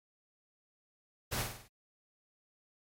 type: noise with echo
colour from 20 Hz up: pink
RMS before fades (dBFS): -35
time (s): 1.31-1.44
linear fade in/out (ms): 20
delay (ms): 49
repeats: 5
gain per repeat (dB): -5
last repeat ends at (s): 1.685
effects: MP3 64 kbps